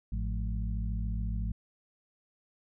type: harmonic tone with a mistuned harmonic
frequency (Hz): 53.9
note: A1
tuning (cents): -35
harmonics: 1 / 2 / 3 / 4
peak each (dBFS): -31 / -37 / -41 / -43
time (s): 0.12-1.52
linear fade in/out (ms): 5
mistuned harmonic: 3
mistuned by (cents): +140
effects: none